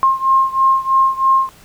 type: beating tone pair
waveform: sine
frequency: 1065 / 1068.1 Hz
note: C6 / C6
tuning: +30 / +35 cents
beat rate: 3.1 Hz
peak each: -13 / -15 dBFS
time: 0.03-1.49 s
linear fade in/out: 0 ms
effects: pink hiss -45 dBFS RMS until 1.64 s